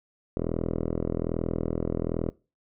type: tone with low-pass filter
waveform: 5% pulse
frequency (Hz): 41.2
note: E1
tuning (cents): 0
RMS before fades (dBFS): -29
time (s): 0.37-2.3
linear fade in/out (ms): 0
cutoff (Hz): 550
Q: 1.2
effects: noise-tail reverb RT60 0.3 s tail -22 dB re dry